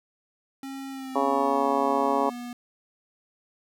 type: tone with pitch glide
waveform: square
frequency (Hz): 270.6 to 242.5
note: C#4 to B3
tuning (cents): -42 to -31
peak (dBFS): -35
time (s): 0.63-2.53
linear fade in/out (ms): 2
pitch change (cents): -189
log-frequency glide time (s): 0.9-1.66
type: harmonic tone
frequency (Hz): 138.59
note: C#3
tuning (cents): 0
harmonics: 2 / 3 / 4 / 5 / 6 / 7 / 8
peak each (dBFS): -29 / -29 / -29 / -29 / -29 / -29 / -29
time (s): 1.15-2.3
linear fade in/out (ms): 10
effects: none